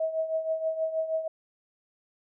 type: tone with tremolo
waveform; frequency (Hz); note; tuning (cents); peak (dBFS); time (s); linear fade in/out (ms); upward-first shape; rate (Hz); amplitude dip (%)
sine; 641; E5; -49; -23; 0-1.28; 5; triangle; 6.3; 75
effects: none